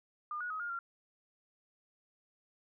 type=tone with pitch steps; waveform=sine; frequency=1209 / 1455 / 1266 / 1418 / 1380 Hz; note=D6 / F#6 / D#6 / F6 / F6; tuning=+50 / -29 / +30 / +26 / -21 cents; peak=-36 dBFS; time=0.31-0.79 s; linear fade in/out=2 ms; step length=96 ms; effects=none